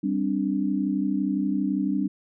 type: chord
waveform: sine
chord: G suspended fourth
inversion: none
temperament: equal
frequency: 196 / 261.6 / 293.7 Hz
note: G3 / C4 / D4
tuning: 0 / 0 / 0 cents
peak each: -26 / -28 / -26 dBFS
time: 0.03-2.08 s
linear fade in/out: 10 ms
effects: none